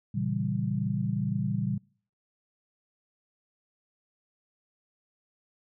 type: chord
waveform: sine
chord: A# diminished seventh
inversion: none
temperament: equal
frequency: 116.54 / 138.59 / 164.81 / 196 Hz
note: A#2 / C#3 / E3 / G3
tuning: 0 / 0 / 0 / 0 cents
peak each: -32 / -32 / -34 / -31 dBFS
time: 0.14-1.78 s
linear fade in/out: 10 ms
effects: noise-tail reverb RT60 0.5 s tail -25 dB re dry